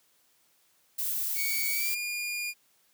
violet noise, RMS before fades -31 dBFS, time 0.98-1.95 s, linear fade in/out 10 ms
sawtooth tone with pitch glide, 2249 to 2424 Hz, C#7 to D#7, +24 to -46 cents, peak -28 dBFS, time 1.35-2.54 s, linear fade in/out 50 ms, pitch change +130 cents, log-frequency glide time 1.71-1.97 s
effects white hiss -67 dBFS RMS until 2.93 s + high-pass 100 Hz 12 dB/octave

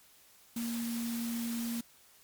sine tone in noise, 233.2 Hz, A#3, 1 cent sharp, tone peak -33 dBFS, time 0.56-1.81 s, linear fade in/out 5 ms, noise white, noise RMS -43 dBFS, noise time 0.56-1.81 s, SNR +7 dB, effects white hiss -61 dBFS RMS until 2.23 s + MP3 96 kbps

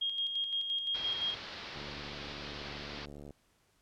sine tone with tremolo, 3249 Hz, G#7, 39 cents flat, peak -30 dBFS, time 0.01-1.35 s, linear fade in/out 10 ms, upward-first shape square, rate 5.8 Hz, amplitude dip 45%
white low-pass noise, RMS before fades -45 dBFS, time 0.94-3.06 s, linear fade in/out 10 ms, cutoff 4800 Hz, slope 48 dB/octave
click train, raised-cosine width 2 ms, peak -35 dBFS, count 113, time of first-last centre 1.76-3.307 s, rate 72.4 Hz
effects pink hiss -71 dBFS RMS until 3.81 s + low-pass 12000 Hz 12 dB/octave

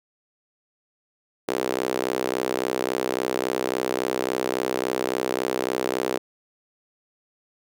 sawtooth tone with high-pass filter, 63.6 Hz, C2, 48 cents flat, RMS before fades -26 dBFS, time 1.48-6.18 s, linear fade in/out 5 ms, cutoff 400 Hz, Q 2.3, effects none

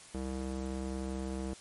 square tone with band-pass filter, 65.41 Hz, C2, in tune, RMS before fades -37 dBFS, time 0.14-1.54 s, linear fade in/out 5 ms, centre 320 Hz, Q 0.83, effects white hiss -53 dBFS RMS until 1.6 s + MP3 48 kbps

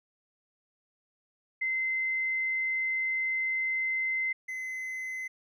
sine / triangle tone pair in turn, 2066 / 2046 Hz, C7 / C7, -22 / -39 cents, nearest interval unison, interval 17 cents, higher first, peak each -27 / -32 dBFS, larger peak first, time 1.61-4.33 / 4.48-5.28 s, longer first, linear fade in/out 10 ms, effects none

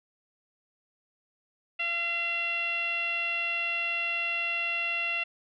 10% pulse tone with low-pass filter, 683 Hz, F5, 39 cents flat, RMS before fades -30 dBFS, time 1.79-5.24 s, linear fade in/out 10 ms, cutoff 2600 Hz, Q 9.6, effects none

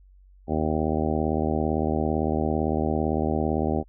harmonic tone, 77.78 Hz, D#2, in tune, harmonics 1 / 2 / 3 / 4 / 5 / 6 / 7 / 8 / 9 / 10, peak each -29 / -31 / -28 / -30 / -30 / -35 / -34 / -34 / -35 / -33 dBFS, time 0.47-3.84 s, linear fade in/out 50 ms, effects added 47 Hz sine -50 dBFS peak until 3.88 s

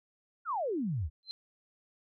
sine exponential sweep, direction down, 1480 to 65 Hz, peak -30 dBFS, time 0.45-1.1 s, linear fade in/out 50 ms
sine tone with exponential growth, 4100 Hz, C8, 36 cents flat, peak -33 dBFS, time 1.23-1.31 s, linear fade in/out 0 ms, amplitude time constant 16 ms
effects none

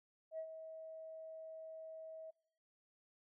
sine tone with ADSR envelope, 641 Hz, E5, 49 cents flat, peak -39 dBFS, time 0.31-2.31 s, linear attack 74 ms, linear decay 78 ms, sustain -9 dB, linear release 12 ms, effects noise-tail reverb RT60 0.8 s tail -25 dB re dry + tanh soft clip ceiling -36 dBFS

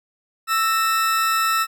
40% pulse tone pair together, 1319 / 1840.2 Hz, E6 / A#6, +1 / -23 cents, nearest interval tritone, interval 576 cents, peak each -17 / -26 dBFS, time 0.47-1.67 s, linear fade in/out 50 ms, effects none

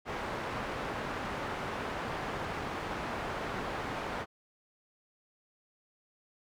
white low-pass noise, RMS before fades -37 dBFS, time 0.05-4.26 s, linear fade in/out 50 ms, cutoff 1300 Hz, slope 12 dB/octave, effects none

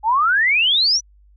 sine exponential sweep, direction up, 830.6 to 6040 Hz, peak -13 dBFS, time 0.03-1.01 s, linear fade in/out 50 ms, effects added 50 Hz sine -48 dBFS peak until 1.36 s

